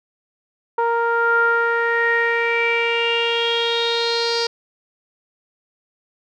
sawtooth tone with low-pass filter sweep, 466 Hz, A#4, 1 cent flat, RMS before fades -19 dBFS, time 0.78-4.47 s, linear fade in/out 5 ms, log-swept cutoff 1100 to 4800 Hz, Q 7.1, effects none

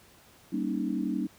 sine chord, Eb dominant seventh, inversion first, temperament just, 194.45 / 233.3 / 280 / 311.1 Hz, G3 / Bb3 / Db4 / Eb4, -14 / +2 / +18 / 0 cents, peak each -33 dBFS, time 0.52-1.27 s, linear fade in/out 10 ms, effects pink hiss -57 dBFS RMS until 1.38 s + high-pass 60 Hz 12 dB/octave

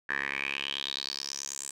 10% pulse tone with band-pass filter sweep, 69.3 Hz, C#2, in tune, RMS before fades -35 dBFS, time 0.09-1.71 s, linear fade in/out 5 ms, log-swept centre 1700 to 8100 Hz, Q 6.1, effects none

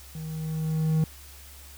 triangle tone with level ramp, 157.9 Hz, D#3, 26 cents sharp, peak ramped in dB -32 to -17 dBFS, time 0.15-1.04 s, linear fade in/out 2 ms, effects added 69 Hz sine -47 dBFS peak until 1.77 s + white hiss -49 dBFS RMS until 1.77 s

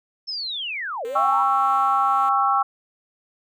sine linear two-way sweep, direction down then up, 5350 to 439.5 to 1015 Hz, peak -26 dBFS, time 0.27-1.44 s, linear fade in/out 20 ms, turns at 1.05 s
5% pulse tone with tremolo, 262.7 Hz, C4, 7 cents sharp, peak -29 dBFS, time 1.05-2.29 s, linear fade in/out 0 ms, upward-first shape triangle, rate 1.8 Hz, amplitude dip 35%
sine chord, C# diminished, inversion second, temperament just, 798.3 / 1108.7 / 1330.5 Hz, G5 / C#6 / E6, +31 / 0 / +16 cents, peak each -21 dBFS, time 1.15-2.63 s, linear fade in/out 10 ms
effects none

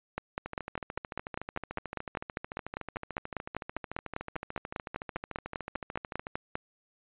two click trains, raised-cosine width 0.5 ms, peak -22 / -17 dBFS, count 80 / 33, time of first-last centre 0.46-6.269 / 0.18-6.555 s, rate 13.6 / 5.02 Hz, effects resampled to 8000 Hz

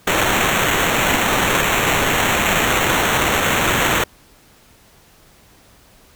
violet noise with sample-and-hold, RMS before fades -17 dBFS, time 0.07-4.04 s, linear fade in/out 5 ms, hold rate 4900 Hz, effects pink hiss -50 dBFS RMS until 6.15 s

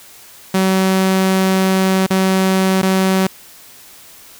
sawtooth tone with dropouts, 189.5 Hz, F#3, 42 cents sharp, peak -8 dBFS, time 0.54-3.27 s, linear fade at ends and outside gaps 5 ms, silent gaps 2.065-2.104 / 2.818-2.828 s, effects white hiss -41 dBFS RMS until 4.39 s

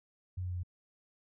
sine tone with pitch steps, 91.4 / 90.56 / 89.73 / 88.9 Hz, F#2 / F#2 / F2 / F2, -21 / -37 / +47 / +31 cents, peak -34 dBFS, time 0.37-0.634 s, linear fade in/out 10 ms, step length 66 ms, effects none

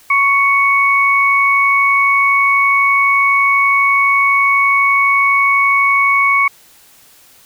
sine tone pair together, 1111 / 2222 Hz, C#6 / C#7, +4 / +4 cents, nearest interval octave, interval 1200 cents, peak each -13 / -11 dBFS, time 0.1-6.48 s, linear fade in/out 5 ms, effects white hiss -46 dBFS RMS until 7.45 s

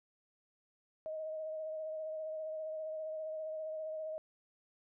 sine tone with vibrato, 628 Hz, D#5, 16 cents sharp, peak -38 dBFS, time 1.06-4.18 s, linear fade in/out 0 ms, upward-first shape sine, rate 15 Hz, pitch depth 22 cents each way, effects none

